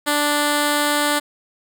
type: tone with notch filter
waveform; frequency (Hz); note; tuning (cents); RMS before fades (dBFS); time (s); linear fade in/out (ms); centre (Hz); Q
5% pulse; 293.7; D4; 0; -19; 0.06-1.2; 20; 2500; 1.9
effects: none